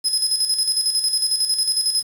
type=tone with tremolo; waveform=30% pulse; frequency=5090 Hz; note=D#8; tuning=39 cents sharp; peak=-12 dBFS; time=0.04-2.03 s; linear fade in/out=20 ms; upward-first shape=square; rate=11 Hz; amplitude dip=55%; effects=7-bit